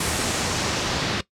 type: noise with low-pass filter sweep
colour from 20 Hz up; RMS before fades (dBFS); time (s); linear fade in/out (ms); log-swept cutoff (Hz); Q
pink; -24; 0-1.21; 5; 10000 to 4300; 1.3
effects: noise-tail reverb RT60 0.1 s tail -17 dB re dry + high-pass 80 Hz 12 dB/octave